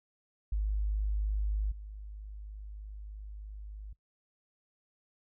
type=tone with level steps; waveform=sine; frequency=51.6 Hz; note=G#1; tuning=10 cents flat; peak=-28 / -41 dBFS; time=0.52-3.93 s; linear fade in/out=5 ms; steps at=1.71 s; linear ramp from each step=10 ms; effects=noise-tail reverb RT60 0.1 s tail -20 dB re dry